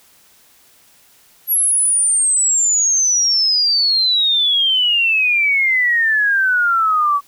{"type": "exponential sweep", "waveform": "sine", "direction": "down", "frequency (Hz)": [11600, 1129], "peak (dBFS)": -12, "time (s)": [1.47, 7.21], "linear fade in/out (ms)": 50, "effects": ["white hiss -51 dBFS RMS until 7.27 s"]}